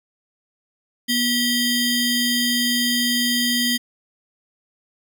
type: ring-modulated tone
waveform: 25% pulse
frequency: 1702 Hz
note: G#6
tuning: 42 cents sharp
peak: -11 dBFS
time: 1.08-3.78 s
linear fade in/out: 20 ms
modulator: 1460 Hz
effects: none